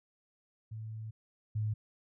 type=tone pair in turn; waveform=sine; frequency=110 / 107.43 Hz; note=A2 / A2; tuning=0 / -41 cents; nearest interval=unison; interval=41 cents; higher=first; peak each=-39 / -30 dBFS; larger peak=second; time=0.71-1.11 / 1.55-1.74 s; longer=first; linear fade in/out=10 ms; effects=none